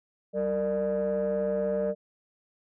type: tone cluster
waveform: sine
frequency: 193.5 / 458.5 / 597 Hz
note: G3 / A#4 / D5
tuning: -22 / -29 / +28 cents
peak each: -31 / -28 / -26 dBFS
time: 0.33-1.95 s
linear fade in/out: 50 ms
effects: tanh soft clip ceiling -21 dBFS